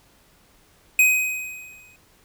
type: tone with exponential decay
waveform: square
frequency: 2513 Hz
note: D#7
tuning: 17 cents sharp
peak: -12 dBFS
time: 0.99-1.96 s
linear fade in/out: 2 ms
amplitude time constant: 210 ms
effects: pink hiss -57 dBFS RMS until 2.24 s